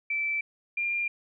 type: tone pair in turn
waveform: sine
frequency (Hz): 2325 / 2396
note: D7 / D7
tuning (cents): -18 / +34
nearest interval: minor second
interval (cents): 52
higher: second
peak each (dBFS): -26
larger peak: neither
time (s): 0.1-0.41 / 0.77-1.08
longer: neither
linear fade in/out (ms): 5
effects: none